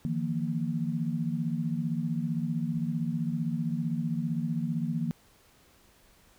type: chord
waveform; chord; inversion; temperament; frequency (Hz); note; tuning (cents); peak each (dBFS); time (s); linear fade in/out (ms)
sine; Eb suspended second; none; equal with one note detuned; 155.56 / 171.02 / 233.1; Eb3 / F3 / Bb3; 0 / -36 / 0; -32; 0.05-5.11; 0
effects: pink hiss -61 dBFS RMS until 6.38 s